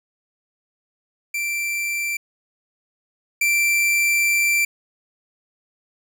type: tone pair in turn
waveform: 45% pulse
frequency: 2349 / 2349 Hz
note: D7 / D7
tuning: 0 / 0 cents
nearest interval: unison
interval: 0 cents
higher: neither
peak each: -22 / -16 dBFS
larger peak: second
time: 1.34-2.17 / 3.41-4.65 s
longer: second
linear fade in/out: 5 ms
effects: none